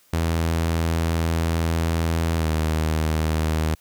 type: tone with pitch glide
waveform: sawtooth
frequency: 82.41 to 78.78 Hz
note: E2 to D#2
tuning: 0 to +22 cents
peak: -16 dBFS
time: 0.13-3.75 s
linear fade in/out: 5 ms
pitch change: -78 cents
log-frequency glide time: 2.36-2.48 s
effects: white hiss -58 dBFS RMS until 3.8 s